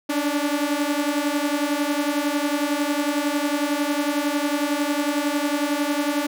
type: beating tone pair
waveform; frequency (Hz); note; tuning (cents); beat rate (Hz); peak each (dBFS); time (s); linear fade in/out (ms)
sawtooth; 285.5 / 296.5; D4 / D4; -49 / +17; 11; -20; 0.09-6.27; 10
effects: none